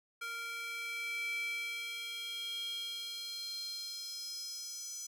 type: tone with high-pass filter sweep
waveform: square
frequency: 463.8 Hz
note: A#4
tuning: 9 cents flat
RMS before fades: -41 dBFS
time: 0.21-5.07 s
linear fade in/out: 10 ms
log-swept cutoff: 1700 to 6100 Hz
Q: 5.8
effects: none